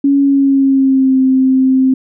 sine tone with pitch glide, 279.2 to 262 Hz, C#4 to C4, +13 to +2 cents, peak -7 dBFS, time 0.04-1.94 s, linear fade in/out 5 ms, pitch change -111 cents, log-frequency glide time 0.2-1.19 s, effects none

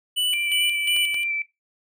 square tone with tremolo, 2971 Hz, F#7, 6 cents sharp, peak -21 dBFS, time 0.16-1.24 s, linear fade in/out 20 ms, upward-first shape square, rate 2.8 Hz, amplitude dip 65%
sine tone with vibrato, 2340 Hz, D7, 7 cents flat, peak -23 dBFS, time 0.33-1.42 s, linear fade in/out 2 ms, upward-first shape square, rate 3.6 Hz, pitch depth 13 cents each way
clicks, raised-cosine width 0.2 ms, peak -20 dBFS, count 2, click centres 0.965 / 1.144 s
effects noise-tail reverb RT60 0.2 s tail -19 dB re dry

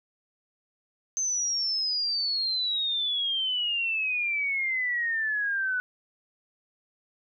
sine exponential sweep, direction down, 6272 to 1480 Hz, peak -25 dBFS, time 1.17-5.8 s, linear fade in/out 0 ms, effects none

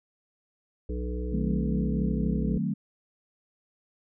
harmonic tone, 61.1 Hz, B1, 18 cents flat, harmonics 1 / 3 / 5 / 7 / 8, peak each -30 / -39 / -39 / -38 / -43 dBFS, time 0.89-2.58 s, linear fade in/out 5 ms
sine chord, D# diminished seventh, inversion none, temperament equal with one note detuned, 155.56 / 187.25 / 220 / 261.6 Hz, D#3 / F#3 / A3 / C4, 0 / +21 / 0 / 0 cents, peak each -31 / -30 / -30 / -36 dBFS, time 1.32-2.74 s, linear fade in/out 10 ms
effects none

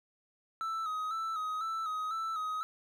triangle tone with vibrato, 1291 Hz, E6, 37 cents flat, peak -31 dBFS, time 0.61-2.63 s, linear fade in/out 0 ms, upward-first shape square, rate 2 Hz, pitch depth 43 cents each way, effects none

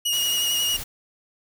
sawtooth tone with vibrato, 2883 Hz, F#7, 46 cents flat, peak -18 dBFS, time 0.05-0.77 s, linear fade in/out 10 ms, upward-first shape sine, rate 11 Hz, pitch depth 25 cents each way
white noise, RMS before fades -34 dBFS, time 0.12-0.84 s, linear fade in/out 10 ms
brown noise with exponential growth, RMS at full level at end -35 dBFS, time 0.47-0.83 s, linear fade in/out 2 ms, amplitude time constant 78 ms
effects none

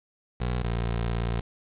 20% pulse tone pair in turn, 60.9 / 57.85 Hz, B1 / A#1, -24 / -13 cents, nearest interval minor second, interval 89 cents, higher first, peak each -21 dBFS, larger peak neither, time 0.4-0.63 / 0.63-1.41 s, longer second, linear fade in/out 10 ms, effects resampled to 8000 Hz + 8-bit

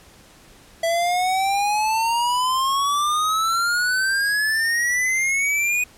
square exponential sweep, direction up, 659.3 to 2489 Hz, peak -19 dBFS, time 0.83-5.84 s, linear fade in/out 5 ms, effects pink hiss -49 dBFS RMS until 5.97 s + low-pass 12000 Hz 12 dB/octave

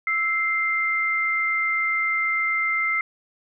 sine tone pair together, 1319 / 2091 Hz, E6 / C7, +1 / -2 cents, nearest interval minor sixth, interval 797 cents, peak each -27 / -21 dBFS, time 0.07-3.01 s, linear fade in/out 2 ms, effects none

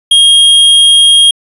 square tone, 3250 Hz, G#7, 38 cents flat, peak -3 dBFS, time 0.11-1.31 s, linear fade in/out 5 ms, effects resampled to 24000 Hz

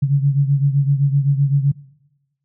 sine beating tone pair, 138.59 / 146.39 Hz, C#3 / D3, 0 / -5 cents, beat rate 7.8 Hz, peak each -14 / -19 dBFS, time 0.02-1.72 s, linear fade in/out 10 ms, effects noise-tail reverb RT60 1.0 s tail -22 dB re dry

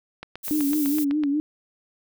click train, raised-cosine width 0.3 ms, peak -19 dBFS, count 9, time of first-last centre 0.23-1.236 s, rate 7.95 Hz
violet noise, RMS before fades -31 dBFS, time 0.43-1.05 s, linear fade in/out 20 ms
sine tone with vibrato, 292.5 Hz, D4, 7 cents flat, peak -20 dBFS, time 0.51-1.4 s, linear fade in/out 0 ms, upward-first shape sine, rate 4.8 Hz, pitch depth 81 cents each way
effects none

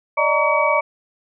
sine tone cluster, 582 / 621 / 928 / 1133 / 2274 Hz, D5 / D#5 / A#5 / C#6 / C#7, -16 / -3 / -8 / +37 / +44 cents, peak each -21 dBFS, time 0.17-0.81 s, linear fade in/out 10 ms, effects none

